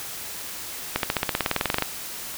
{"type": "accelerating click train", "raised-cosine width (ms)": 0.3, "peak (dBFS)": -5, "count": 17, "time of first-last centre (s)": [0.96, 1.823], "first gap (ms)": 72, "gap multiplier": 0.96, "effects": ["white hiss -35 dBFS RMS until 2.37 s"]}